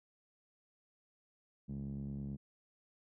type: tone with low-pass filter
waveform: 5% pulse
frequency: 69.3 Hz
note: C#2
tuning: in tune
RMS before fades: -42 dBFS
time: 1.68-2.37 s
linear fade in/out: 20 ms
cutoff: 180 Hz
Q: 4.4
effects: none